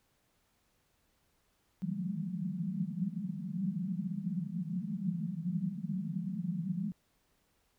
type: band-pass noise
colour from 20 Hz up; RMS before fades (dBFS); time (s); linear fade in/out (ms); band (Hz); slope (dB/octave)
pink; -36; 1.82-6.92; 0; 160 to 210; 96
effects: pink hiss -74 dBFS RMS until 7.78 s